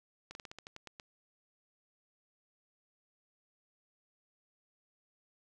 slowing click train, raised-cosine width 0.2 ms, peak -29 dBFS, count 10, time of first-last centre 0.31-0.998 s, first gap 41 ms, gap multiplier 1.15, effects none

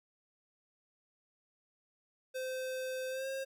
square tone with pitch glide, 517 to 535.9 Hz, C5 to C5, -21 to +41 cents, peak -37 dBFS, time 2.34-3.45 s, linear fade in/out 20 ms, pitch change +62 cents, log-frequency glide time 3.09-3.27 s, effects none

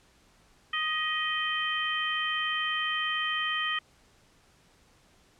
harmonic tone with a mistuned harmonic, 622.3 Hz, D#5, in tune, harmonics 2 / 3 / 4 / 5, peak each -33 / -31 / -37 / -32 dBFS, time 0.73-3.79 s, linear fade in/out 5 ms, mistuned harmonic 3, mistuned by +24 cents, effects pink hiss -62 dBFS RMS until 5.39 s + low-pass 9000 Hz 12 dB/octave

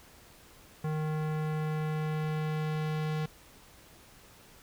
square tone with low-pass filter sweep, 154.7 Hz, D#3, 10 cents flat, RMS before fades -32 dBFS, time 0.84-3.26 s, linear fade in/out 5 ms, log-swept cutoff 1500 to 4000 Hz, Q 0.83, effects pink hiss -56 dBFS RMS until 4.62 s

